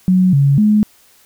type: tone with pitch steps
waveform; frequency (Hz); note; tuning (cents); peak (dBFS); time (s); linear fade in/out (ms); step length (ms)
sine; 184.5 / 139.8 / 211.5; F#3 / C#3 / G#3; -5 / +15 / +32; -8; 0.08-0.83; 0; 250
effects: white hiss -50 dBFS RMS until 1.25 s